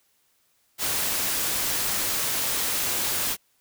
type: noise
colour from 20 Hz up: white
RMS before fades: -26 dBFS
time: 0.78-3.37 s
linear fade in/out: 50 ms
effects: white hiss -67 dBFS RMS until 3.6 s